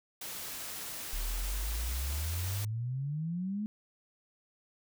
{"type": "noise", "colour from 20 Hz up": "white", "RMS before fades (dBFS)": -41, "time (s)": [0.21, 2.65], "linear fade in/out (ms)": 5}
{"type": "exponential sweep", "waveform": "sine", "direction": "up", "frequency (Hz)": [35.55, 216.7], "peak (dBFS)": -32, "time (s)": [1.13, 3.66], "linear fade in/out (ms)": 0}
{"effects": []}